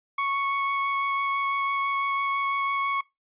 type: tone with vibrato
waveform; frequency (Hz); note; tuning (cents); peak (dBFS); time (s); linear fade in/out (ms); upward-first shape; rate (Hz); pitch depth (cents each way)
30% pulse; 1107; C#6; -3; -21; 0.18-3.01; 5; sine; 6; 8
effects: noise-tail reverb RT60 0.2 s tail -22 dB re dry + resampled to 8000 Hz